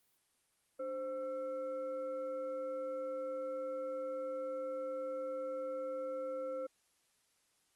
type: tone with frequency modulation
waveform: sine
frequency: 523.3 Hz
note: C5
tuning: in tune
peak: -37 dBFS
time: 0.79-6.67 s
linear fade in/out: 10 ms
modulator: 817 Hz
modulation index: 0.47
effects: white hiss -75 dBFS RMS until 7.75 s + Opus 32 kbps